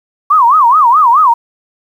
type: tone with vibrato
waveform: sine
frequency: 1085 Hz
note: C#6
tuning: 37 cents flat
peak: -4 dBFS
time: 0.3-1.34 s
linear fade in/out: 10 ms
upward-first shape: sine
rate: 4.7 Hz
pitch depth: 280 cents each way
effects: 7-bit

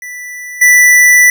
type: tone with level steps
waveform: square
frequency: 1975.5 Hz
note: B6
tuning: in tune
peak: -24 / -4 dBFS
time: 0.02-1.3 s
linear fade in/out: 2 ms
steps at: 0.61 s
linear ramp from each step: 10 ms
effects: none

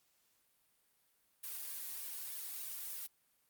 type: noise with flanger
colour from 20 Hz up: blue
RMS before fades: -44 dBFS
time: 1.43-3.07 s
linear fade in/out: 10 ms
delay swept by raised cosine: 1.7 to 2.8 ms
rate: 3.3 Hz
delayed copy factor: +0.7
effects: white hiss -75 dBFS RMS until 3.49 s + Opus 48 kbps

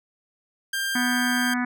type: tone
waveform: sawtooth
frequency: 1591 Hz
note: G6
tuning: 25 cents sharp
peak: -21 dBFS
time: 0.73-1.54 s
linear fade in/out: 5 ms
type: harmonic tone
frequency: 246.9 Hz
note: B3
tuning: in tune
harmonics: 1 / 3 / 4 / 5 / 6 / 7 / 8 / 9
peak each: -24 / -34 / -35 / -36 / -33 / -32 / -38 / -38 dBFS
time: 0.95-1.65 s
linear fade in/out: 5 ms
effects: none

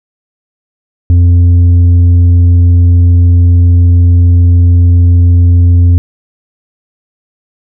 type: tone with tanh clipping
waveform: triangle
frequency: 87.31 Hz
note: F2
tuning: in tune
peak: -3 dBFS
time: 1.1-5.98 s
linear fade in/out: 0 ms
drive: 9 dB
effects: none

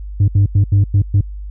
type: tone bursts at uneven times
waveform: sine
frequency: 99.8 Hz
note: G2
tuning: 32 cents sharp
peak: -5 dBFS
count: 6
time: 0.2-0.28 / 0.35-0.46 / 0.55-0.64 / 0.72-0.84 / 0.94-1.02 / 1.14-1.21 s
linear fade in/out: 5 ms
effects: tanh soft clip ceiling -7 dBFS + added 50 Hz sine -25 dBFS peak until 1.5 s

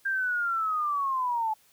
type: linear sweep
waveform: sine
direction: down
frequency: 1600 to 856 Hz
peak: -25 dBFS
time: 0.05-1.54 s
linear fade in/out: 10 ms
effects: white hiss -62 dBFS RMS until 1.72 s

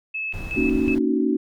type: tone with tremolo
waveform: sine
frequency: 2600 Hz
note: E7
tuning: 24 cents flat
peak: -25 dBFS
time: 0.14-0.95 s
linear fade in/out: 10 ms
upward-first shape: square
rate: 2.7 Hz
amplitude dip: 75%
type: noise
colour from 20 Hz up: brown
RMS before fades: -31 dBFS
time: 0.33-0.99 s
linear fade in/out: 10 ms
type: chord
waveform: sine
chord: D# minor seventh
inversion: second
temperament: just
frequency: 233.3 / 280 / 311.1 / 373.4 Hz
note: A#3 / C#4 / D#4 / F#4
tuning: +2 / +18 / 0 / +16 cents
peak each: -24 / -22 / -24 / -25 dBFS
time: 0.56-1.37 s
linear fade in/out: 10 ms
effects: none

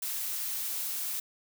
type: noise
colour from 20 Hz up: blue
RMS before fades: -34 dBFS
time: 0.02-1.2 s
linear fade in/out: 5 ms
effects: none

